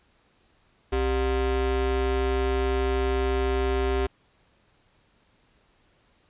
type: ring-modulated tone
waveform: square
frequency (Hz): 164.81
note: E3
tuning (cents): 0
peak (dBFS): -20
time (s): 0.92-4.07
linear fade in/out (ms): 10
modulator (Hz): 228
effects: pink hiss -64 dBFS RMS until 6.29 s + resampled to 8000 Hz